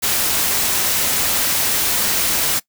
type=noise; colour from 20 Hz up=white; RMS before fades=-18 dBFS; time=0.02-2.6 s; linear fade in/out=20 ms; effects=noise-tail reverb RT60 0.1 s tail -21 dB re dry